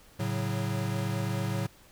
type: chord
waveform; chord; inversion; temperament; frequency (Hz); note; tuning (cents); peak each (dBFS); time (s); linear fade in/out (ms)
square; F# minor; first; equal; 110 / 138.59 / 185; A2 / C#3 / F#3; 0 / 0 / 0; -32 / -35 / -35; 0.19-1.67; 10
effects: pink hiss -57 dBFS RMS until 1.91 s